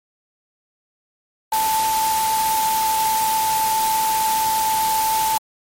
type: tone in noise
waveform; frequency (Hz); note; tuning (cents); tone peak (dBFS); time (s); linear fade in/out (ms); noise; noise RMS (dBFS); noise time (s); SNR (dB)
sine; 880; A5; 0; -17; 1.52-5.38; 5; white; -25; 1.52-5.38; +5
effects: MP3 64 kbps